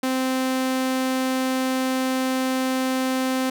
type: tone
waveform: sawtooth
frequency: 260 Hz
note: C4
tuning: 11 cents flat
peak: -17 dBFS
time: 0.03-3.5 s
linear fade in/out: 5 ms
effects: none